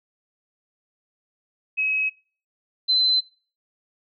sine tone pair in turn, 2555 / 4056 Hz, D#7 / B7, +45 / +45 cents, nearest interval minor sixth, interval 800 cents, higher second, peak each -20 / -16 dBFS, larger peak second, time 1.77-2.1 / 2.88-3.21 s, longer neither, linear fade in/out 20 ms, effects noise-tail reverb RT60 0.4 s tail -24 dB re dry

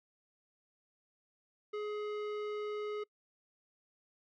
sine tone with tanh clipping, 420.1 Hz, G#4, 20 cents sharp, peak -38 dBFS, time 1.73-3.04 s, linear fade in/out 10 ms, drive 15 dB, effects noise-tail reverb RT60 0.1 s tail -25 dB re dry

